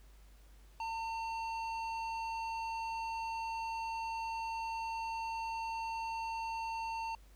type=tone with low-pass filter; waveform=square; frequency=905 Hz; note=A5; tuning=48 cents sharp; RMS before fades=-39 dBFS; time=0.8-7.15 s; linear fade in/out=2 ms; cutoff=3900 Hz; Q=0.83; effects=added 50 Hz sine -56 dBFS peak until 7.35 s + pink hiss -67 dBFS RMS until 7.35 s